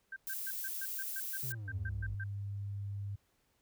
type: tone bursts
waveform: sine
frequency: 1568 Hz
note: G6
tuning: in tune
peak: -40 dBFS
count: 13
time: 0.12-2.239 s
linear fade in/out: 5 ms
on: 43 ms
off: 130 ms
type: noise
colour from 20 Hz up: violet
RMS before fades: -40 dBFS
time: 0.27-1.52 s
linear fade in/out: 0 ms
type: exponential sweep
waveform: triangle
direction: down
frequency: 136 to 50.4 Hz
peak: -38 dBFS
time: 1.43-2.15 s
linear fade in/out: 5 ms
type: tone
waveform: sine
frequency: 100.4 Hz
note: G2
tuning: 42 cents sharp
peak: -37 dBFS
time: 1.7-3.16 s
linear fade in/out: 10 ms
effects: pink hiss -75 dBFS RMS until 3.61 s